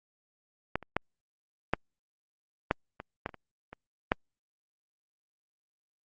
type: clicks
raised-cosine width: 0.5 ms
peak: -13 / -30 / -11 / -9 / -9 / -24 / -17 / -28 / -30 / -28 / -8 dBFS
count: 11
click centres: 0.756 / 0.827 / 0.966 / 1.736 / 2.711 / 3.001 / 3.261 / 3.292 / 3.343 / 3.73 / 4.119 s
effects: Opus 48 kbps